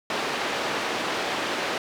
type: band-pass noise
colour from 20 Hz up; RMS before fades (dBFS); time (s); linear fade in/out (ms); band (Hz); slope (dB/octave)
pink; -28; 0.1-1.78; 2; 360 to 3800; 12
effects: none